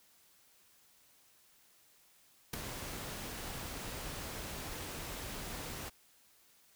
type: noise with ADSR envelope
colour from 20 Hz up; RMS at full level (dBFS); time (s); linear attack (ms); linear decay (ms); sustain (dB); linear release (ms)
pink; -34; 2.53-5.9; 6; 9; -9; 17
effects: white hiss -66 dBFS RMS until 6.75 s